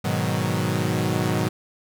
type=chord; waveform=sawtooth; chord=G# minor seventh; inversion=none; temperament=equal; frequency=103.83 / 123.47 / 155.56 / 185 Hz; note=G#2 / B2 / D#3 / F#3; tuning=0 / 0 / 0 / 0 cents; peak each=-23 dBFS; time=0.04-1.49 s; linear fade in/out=10 ms; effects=none